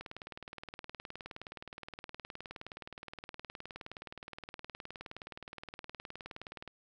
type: click train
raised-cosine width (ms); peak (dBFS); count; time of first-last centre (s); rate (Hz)
0.3; -28; 129; 0.01-6.677; 19.2
effects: none